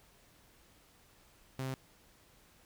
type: tone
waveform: sawtooth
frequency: 131.8 Hz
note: C3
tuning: 13 cents sharp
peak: -32 dBFS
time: 1.59-1.74 s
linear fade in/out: 0 ms
effects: pink hiss -64 dBFS RMS until 2.65 s